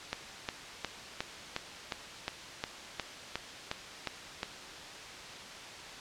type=click train; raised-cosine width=0.2 ms; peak=-15 dBFS; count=13; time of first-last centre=0.13-4.431 s; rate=2.79 Hz; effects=white hiss -45 dBFS RMS until 6 s + low-pass 5000 Hz 12 dB/octave